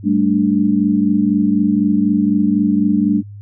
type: chord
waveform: sine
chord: G suspended second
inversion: none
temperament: equal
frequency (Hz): 196 / 220 / 293.7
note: G3 / A3 / D4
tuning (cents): 0 / 0 / 0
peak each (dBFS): -16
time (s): 0.03-3.23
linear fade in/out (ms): 50
effects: added 102 Hz sine -31 dBFS peak until 3.41 s